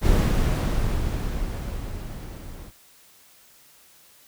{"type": "noise with level ramp", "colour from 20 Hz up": "brown", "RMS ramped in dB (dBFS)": [-17, -39], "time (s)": [0.01, 2.72], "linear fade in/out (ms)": 50, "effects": ["white hiss -54 dBFS RMS until 4.27 s"]}